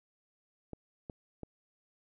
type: clicks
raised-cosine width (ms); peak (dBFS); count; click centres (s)
2; -28; 3; 0.733 / 1.098 / 1.433
effects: none